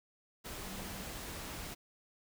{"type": "tone in noise", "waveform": "sine", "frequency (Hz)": 191.6, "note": "G3", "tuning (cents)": -39, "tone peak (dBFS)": -48, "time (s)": [0.66, 1.03], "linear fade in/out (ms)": 20, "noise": "pink", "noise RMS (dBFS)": -44, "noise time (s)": [0.44, 1.75], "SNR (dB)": -7, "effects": []}